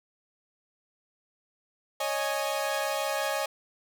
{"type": "chord", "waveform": "sawtooth", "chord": "C# suspended second", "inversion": "none", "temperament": "equal with one note detuned", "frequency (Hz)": [554.4, 620.1, 830.6], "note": ["C#5", "D#5", "G#5"], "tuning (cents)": [0, -6, 0], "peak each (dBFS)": [-28, -28, -29], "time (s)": [2, 3.46], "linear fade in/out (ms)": 5, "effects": []}